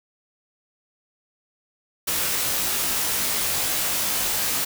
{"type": "noise with comb filter", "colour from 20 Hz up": "white", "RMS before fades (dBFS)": -24, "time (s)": [2.07, 4.65], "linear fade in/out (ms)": 10, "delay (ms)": 18, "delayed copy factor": -0.75, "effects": []}